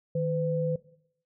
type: tone pair together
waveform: sine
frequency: 156.37 / 506 Hz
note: D#3 / B4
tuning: +9 / +42 cents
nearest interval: octave + minor sixth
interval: 2033 cents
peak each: -28 dBFS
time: 0.15-0.76 s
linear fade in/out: 5 ms
effects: noise-tail reverb RT60 0.7 s tail -19 dB re dry